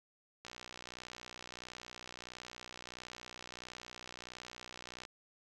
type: click train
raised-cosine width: 0.2 ms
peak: -29 dBFS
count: 284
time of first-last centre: 0.45-5.052 s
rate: 61.5 Hz
effects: none